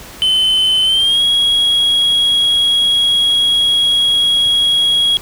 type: tone with pitch glide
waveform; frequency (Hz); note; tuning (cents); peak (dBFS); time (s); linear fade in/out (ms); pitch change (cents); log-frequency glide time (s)
sine; 3053 to 3310; G7 to G#7; -46 to -6; -7; 0.22-5.17; 0; +140; 0.84-1.22
effects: tanh soft clip ceiling -9 dBFS + pink hiss -34 dBFS RMS until 5.21 s